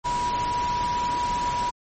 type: tone in noise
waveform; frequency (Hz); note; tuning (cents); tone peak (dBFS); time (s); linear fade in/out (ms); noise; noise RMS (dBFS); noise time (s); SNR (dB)
sine; 971; B5; -30; -23; 0.04-1.71; 20; pink; -33; 0.04-1.71; +7
effects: MP3 32 kbps